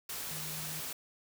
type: tone in noise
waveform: sine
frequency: 155.56 Hz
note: D#3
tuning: in tune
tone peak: -45 dBFS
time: 0.31-0.81 s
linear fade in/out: 5 ms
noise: white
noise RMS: -40 dBFS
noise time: 0.09-0.93 s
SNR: -8 dB
effects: none